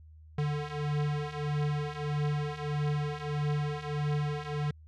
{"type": "beating tone pair", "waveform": "square", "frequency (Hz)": [146.83, 148.43], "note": ["D3", "D3"], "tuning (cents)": [0, 19], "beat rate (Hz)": 1.6, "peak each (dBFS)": [-35, -32], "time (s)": [0.38, 4.71], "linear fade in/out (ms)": 5, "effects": ["added 78 Hz sine -50 dBFS peak until 4.87 s", "low-pass 4000 Hz 12 dB/octave"]}